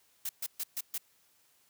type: noise bursts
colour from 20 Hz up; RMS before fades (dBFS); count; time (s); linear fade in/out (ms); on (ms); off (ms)
blue; -35; 5; 0.25-0.98; 5; 42; 130
effects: white hiss -68 dBFS RMS until 1.69 s + high-pass 60 Hz 12 dB/octave